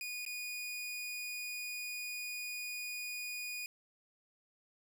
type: tone with dropouts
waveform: sawtooth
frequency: 2460 Hz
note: D#7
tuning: 20 cents flat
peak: -36 dBFS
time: 0.01-3.66 s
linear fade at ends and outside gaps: 1 ms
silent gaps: 0.251-0.263 s
effects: none